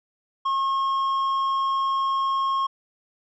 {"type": "tone with tanh clipping", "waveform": "sine", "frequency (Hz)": 1082, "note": "C#6", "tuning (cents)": -42, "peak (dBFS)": -22, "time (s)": [0.45, 2.67], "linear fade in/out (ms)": 10, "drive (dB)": 6, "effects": []}